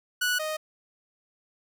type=tone pair in turn; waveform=sawtooth; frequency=1474 / 621.2 Hz; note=F#6 / D#5; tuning=-7 / -3 cents; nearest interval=octave + minor third; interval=1496 cents; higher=first; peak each=-20 / -25 dBFS; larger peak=first; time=0.21-0.39 / 0.39-0.57 s; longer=neither; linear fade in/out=10 ms; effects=none